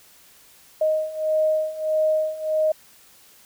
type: beating tone pair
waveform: sine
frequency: 622.3 / 623.9 Hz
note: D#5 / D#5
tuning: 0 / +5 cents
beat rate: 1.6 Hz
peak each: -24 / -21 dBFS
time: 0.81-2.72 s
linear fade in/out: 5 ms
effects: white hiss -52 dBFS RMS until 3.45 s